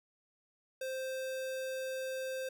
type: tone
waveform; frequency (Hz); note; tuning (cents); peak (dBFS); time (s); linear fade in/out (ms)
square; 523.3; C5; 0; -37; 0.81-2.49; 5
effects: none